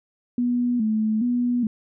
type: tone with vibrato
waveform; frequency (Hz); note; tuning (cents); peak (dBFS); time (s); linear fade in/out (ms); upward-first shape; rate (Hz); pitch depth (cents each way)
sine; 230.1; A#3; -22; -19; 0.38-1.67; 2; square; 1.2; 100
effects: none